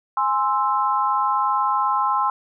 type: chord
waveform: sine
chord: Ab augmented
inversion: none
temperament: equal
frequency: 830.6 / 1046.5 / 1318.5 Hz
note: Ab5 / C6 / E6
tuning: 0 / 0 / 0 cents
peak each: -23 / -20 / -24 dBFS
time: 0.17-2.3 s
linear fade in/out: 2 ms
effects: none